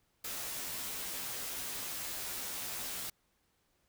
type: noise with comb filter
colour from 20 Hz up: white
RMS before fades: -40 dBFS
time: 0.24-3.1 s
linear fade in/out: 5 ms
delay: 13 ms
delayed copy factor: -0.85
effects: pink hiss -75 dBFS RMS until 3.88 s